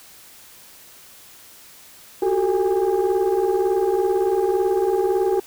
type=tone cluster; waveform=sine; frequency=363.6 / 381.6 / 445 / 814 Hz; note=F#4 / G4 / A4 / G#5; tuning=-30 / -47 / +20 / -35 cents; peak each=-23 / -18 / -22 / -25 dBFS; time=2.22-5.4 s; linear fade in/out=5 ms; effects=tanh soft clip ceiling -12 dBFS + white hiss -46 dBFS RMS until 5.46 s